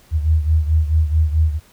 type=beating tone pair; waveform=sine; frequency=77.5 / 82.1 Hz; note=D#2 / E2; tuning=-6 / -6 cents; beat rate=4.6 Hz; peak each=-14 / -19 dBFS; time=0.11-1.6 s; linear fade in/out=50 ms; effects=pink hiss -51 dBFS RMS until 1.72 s